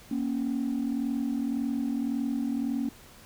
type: tone pair together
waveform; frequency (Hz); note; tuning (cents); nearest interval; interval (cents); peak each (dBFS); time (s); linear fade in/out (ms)
sine; 235.4 / 277.2; A#3 / C#4; +17 / 0; minor third; 283; -28; 0.11-2.89; 5
effects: tanh soft clip ceiling -22 dBFS + pink hiss -52 dBFS RMS until 3.25 s